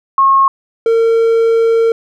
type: tone pair in turn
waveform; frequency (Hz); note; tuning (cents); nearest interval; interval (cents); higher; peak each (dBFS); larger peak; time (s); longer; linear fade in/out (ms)
sine / triangle; 1085 / 456.2; C#6 / A#4; -37 / -37; octave + minor third; 1500; first; -6; neither; 0.18-0.48 / 0.86-1.92; second; 2
effects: none